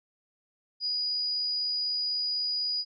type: tone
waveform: sine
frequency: 4912 Hz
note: D#8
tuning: 23 cents flat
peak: -27 dBFS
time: 0.8-2.85 s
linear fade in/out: 50 ms
effects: none